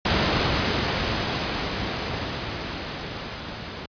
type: noise with level ramp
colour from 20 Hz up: pink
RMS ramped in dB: -20 to -35 dBFS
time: 0.05-3.86 s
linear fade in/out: 5 ms
effects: high-pass 60 Hz 12 dB/octave + resampled to 11025 Hz